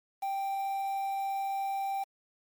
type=tone with quantisation; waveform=triangle; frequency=784 Hz; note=G5; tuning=in tune; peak=-28 dBFS; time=0.22-2.04 s; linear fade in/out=10 ms; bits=8; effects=MP3 64 kbps